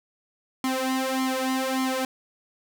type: tone with flanger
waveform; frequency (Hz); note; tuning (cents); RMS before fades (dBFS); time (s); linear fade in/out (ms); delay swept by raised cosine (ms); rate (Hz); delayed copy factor
sawtooth; 261.6; C4; 0; -26; 0.64-2.05; 2; 0.93 to 2.83; 1.7; +0.85
effects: none